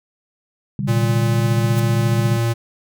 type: chord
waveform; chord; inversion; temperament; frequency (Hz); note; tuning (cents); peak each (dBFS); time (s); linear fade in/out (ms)
sine; C suspended second; none; just; 130.81 / 147.16 / 196.22; C3 / D3 / G3; 0 / +4 / +2; -24 / -24 / -23; 0.79-2.37; 2
type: tone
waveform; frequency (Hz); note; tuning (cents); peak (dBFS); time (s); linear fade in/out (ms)
square; 116; A#2; -8; -17; 0.87-2.54; 20
type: noise with exponential growth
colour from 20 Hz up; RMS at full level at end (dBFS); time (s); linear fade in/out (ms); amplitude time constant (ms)
white; -27; 1.69-1.8; 5; 22
effects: none